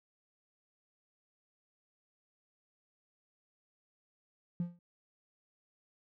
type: tone with exponential decay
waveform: triangle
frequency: 173.9 Hz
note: F3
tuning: 7 cents flat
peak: -25 dBFS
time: 4.6-4.79 s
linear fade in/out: 2 ms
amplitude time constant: 41 ms
effects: tanh soft clip ceiling -27 dBFS